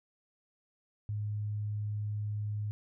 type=tone; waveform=sine; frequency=104.8 Hz; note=G#2; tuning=16 cents sharp; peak=-32 dBFS; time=1.09-2.71 s; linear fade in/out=0 ms; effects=none